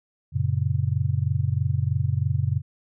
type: chord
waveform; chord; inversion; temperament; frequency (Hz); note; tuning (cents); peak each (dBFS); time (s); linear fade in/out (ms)
sine; F# major; none; just; 92.5 / 115.62 / 138.75; F#2 / A#2 / C#3; 0 / -14 / +2; -25; 0.32-2.62; 50
effects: none